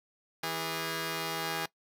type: tone pair together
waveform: 5% pulse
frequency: 163.36 / 408.8 Hz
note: E3 / G#4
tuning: -15 / -27 cents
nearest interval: octave + major third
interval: 1588 cents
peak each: -24 dBFS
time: 0.43-1.66 s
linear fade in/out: 5 ms
effects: noise-tail reverb RT60 0.1 s tail -20 dB re dry